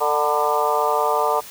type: harmonic tone with a mistuned harmonic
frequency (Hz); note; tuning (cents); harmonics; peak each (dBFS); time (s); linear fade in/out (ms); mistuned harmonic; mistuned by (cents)
149.1; D3; +27; 3 / 4 / 5 / 6 / 7 / 8; -24 / -24 / -24 / -24 / -24 / -24; 0-1.41; 20; 7; -73
effects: white hiss -39 dBFS RMS until 1.5 s